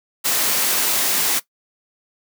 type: noise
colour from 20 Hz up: white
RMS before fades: -19 dBFS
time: 0.24-1.4 s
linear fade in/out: 20 ms
effects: noise-tail reverb RT60 0.1 s tail -17 dB re dry + high-pass 200 Hz 12 dB/octave